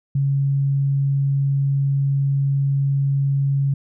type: tone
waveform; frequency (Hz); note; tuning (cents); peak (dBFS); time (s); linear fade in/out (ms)
sine; 138.59; C#3; 0; -16; 0.15-3.74; 5
effects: none